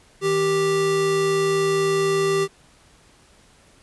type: tone pair together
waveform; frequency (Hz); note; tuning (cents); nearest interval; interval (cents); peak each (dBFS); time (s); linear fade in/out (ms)
square; 158.65 / 392; D#3 / G4; +34 / 0; octave + major third; 1566; -30 / -19; 0.21-2.48; 50
effects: pink hiss -54 dBFS RMS until 3.82 s + resampled to 24000 Hz